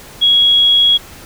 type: tone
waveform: sine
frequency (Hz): 3322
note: G#7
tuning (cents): 0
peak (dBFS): -7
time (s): 0.21-0.98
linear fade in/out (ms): 20
effects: pink hiss -36 dBFS RMS until 1.25 s